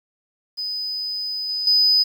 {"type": "tone with level steps", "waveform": "sine", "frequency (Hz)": 4999, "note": "D#8", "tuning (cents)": 7, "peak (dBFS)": [-24, -22, -12], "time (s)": [0.57, 2.04], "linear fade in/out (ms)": 20, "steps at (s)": [1.49, 1.67], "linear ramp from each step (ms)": 2, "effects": ["tanh soft clip ceiling -9 dBFS", "8-bit"]}